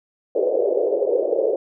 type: band-pass noise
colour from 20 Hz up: pink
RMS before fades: -20 dBFS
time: 0.35-1.56 s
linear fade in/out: 5 ms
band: 410 to 560 Hz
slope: 48 dB/octave
effects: none